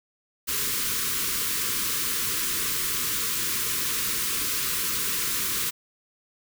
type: band-stop noise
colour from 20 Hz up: white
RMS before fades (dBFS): -27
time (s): 0.47-5.71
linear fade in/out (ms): 20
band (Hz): 500 to 1000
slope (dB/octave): 96
effects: none